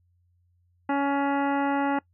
harmonic tone, 280.3 Hz, C#4, 19 cents sharp, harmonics 1 / 2 / 3 / 4 / 5 / 6 / 7 / 9 / 10, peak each -25 / -32 / -27 / -36 / -35 / -39 / -39 / -46 / -48 dBFS, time 0.89-1.99 s, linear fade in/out 5 ms, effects noise-tail reverb RT60 0.1 s tail -22 dB re dry + added 88 Hz sine -63 dBFS peak until 2.13 s

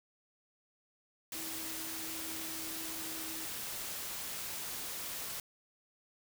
sine tone in noise, 321.8 Hz, E4, 42 cents flat, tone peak -48 dBFS, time 1.35-3.45 s, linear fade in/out 2 ms, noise white, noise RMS -41 dBFS, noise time 1.32-5.4 s, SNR -10 dB, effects none

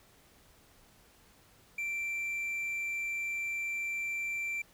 triangle tone, 2349 Hz, D7, in tune, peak -31 dBFS, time 1.78-4.62 s, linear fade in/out 5 ms, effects pink hiss -62 dBFS RMS until 4.73 s

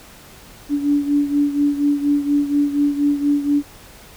sine beating tone pair, 287.4 / 291.6 Hz, D4 / D4, -37 / -12 cents, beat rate 4.2 Hz, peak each -16 / -21 dBFS, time 0.69-3.63 s, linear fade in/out 50 ms, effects pink hiss -43 dBFS RMS until 4.16 s

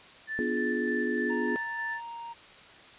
sine tone with tremolo, 1760 Hz, A6, in tune, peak -31 dBFS, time 0.27-2.01 s, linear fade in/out 50 ms, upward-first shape square, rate 3.3 Hz, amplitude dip 25%
sine chord, B diminished seventh, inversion none, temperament equal with one note detuned, 246.9 / 293.7 / 349.2 / 421.1 Hz, B3 / D4 / F4 / Ab4, 0 / 0 / 0 / +24 cents, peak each -31 / -36 / -33 / -33 dBFS, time 0.39-1.56 s, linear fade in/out 0 ms
triangle tone, 932.3 Hz, A#5, in tune, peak -36 dBFS, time 1.29-2.34 s, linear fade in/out 20 ms
effects white hiss -51 dBFS RMS until 2.98 s + resampled to 8000 Hz

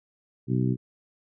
harmonic tone, 63.1 Hz, B1, 38 cents sharp, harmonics 2 / 3 / 4 / 5 / 6, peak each -24 / -28 / -30 / -32 / -34 dBFS, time 0.47-0.77 s, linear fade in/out 50 ms, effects none

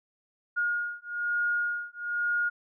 sine beating tone pair, 1429 / 1430.1 Hz, F6 / F6, +39 / +41 cents, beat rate 1.1 Hz, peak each -30 dBFS, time 0.56-2.5 s, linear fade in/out 20 ms, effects none

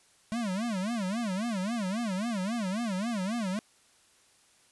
square tone with vibrato, 209.7 Hz, G#3, 17 cents sharp, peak -30 dBFS, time 0.32-3.59 s, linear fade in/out 0 ms, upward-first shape sine, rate 3.7 Hz, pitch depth 240 cents each way, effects white hiss -63 dBFS RMS until 4.71 s + resampled to 24000 Hz

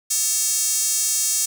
square tone with high-pass filter, 249 Hz, B3, 14 cents sharp, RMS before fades -21 dBFS, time 0.1-1.46 s, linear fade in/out 10 ms, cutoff 7000 Hz, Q 2.6, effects none

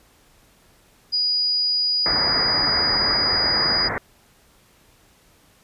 sine tone, 4910 Hz, D#8, 24 cents flat, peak -18 dBFS, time 1.12-3.89 s, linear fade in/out 20 ms
white low-pass noise, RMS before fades -26 dBFS, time 2.06-3.98 s, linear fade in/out 0 ms, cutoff 2100 Hz, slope 96 dB/octave
effects pink hiss -56 dBFS RMS until 5.63 s + resampled to 32000 Hz

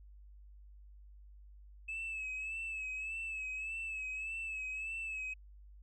sine tone with vibrato, 2600 Hz, E7, 24 cents flat, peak -36 dBFS, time 1.88-5.34 s, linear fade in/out 10 ms, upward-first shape sine, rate 1.7 Hz, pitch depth 48 cents each way, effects tanh soft clip ceiling -36 dBFS + added 50 Hz sine -53 dBFS peak until 5.82 s

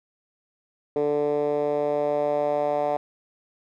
10% pulse tone with band-pass filter sweep, 146.83 Hz, D3, in tune, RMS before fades -24 dBFS, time 0.96-2.97 s, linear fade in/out 2 ms, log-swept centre 440 to 670 Hz, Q 3.4, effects none

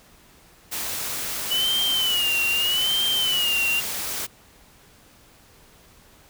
white noise, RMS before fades -29 dBFS, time 0.71-4.27 s, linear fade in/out 20 ms
sine tone with vibrato, 2948 Hz, F#7, 7 cents flat, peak -20 dBFS, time 1.5-3.81 s, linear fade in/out 20 ms, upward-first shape sine, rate 0.81 Hz, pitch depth 120 cents each way
effects pink hiss -53 dBFS RMS until 6.29 s

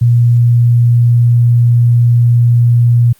sine tone, 119.4 Hz, A#2, 42 cents sharp, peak -5 dBFS, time 0.01-3.13 s, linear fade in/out 10 ms, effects white hiss -48 dBFS RMS until 3.19 s + Opus 48 kbps

